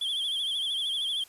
triangle tone with vibrato, 3298 Hz, G#7, 13 cents flat, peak -26 dBFS, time 0.01-1.24 s, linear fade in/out 5 ms, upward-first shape sine, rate 13 Hz, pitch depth 90 cents each way, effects white hiss -55 dBFS RMS until 1.28 s + resampled to 32000 Hz

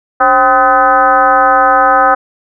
sine tone with frequency modulation, 1022 Hz, C6, 41 cents flat, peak -5 dBFS, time 0.2-2.15 s, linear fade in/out 10 ms, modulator 245 Hz, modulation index 1.9, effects none

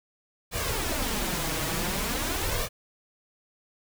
pink noise with flanger, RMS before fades -29 dBFS, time 0.51-2.69 s, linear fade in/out 50 ms, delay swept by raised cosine 1.7 to 6.3 ms, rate 0.46 Hz, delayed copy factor +0.65, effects none

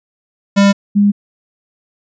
square / sine tone pair in turn, 199.4 / 203.6 Hz, G3 / G#3, +30 / -34 cents, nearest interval unison, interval 36 cents, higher second, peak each -7 dBFS, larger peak neither, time 0.56-0.73 / 0.95-1.12 s, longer neither, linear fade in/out 20 ms, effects resampled to 16000 Hz

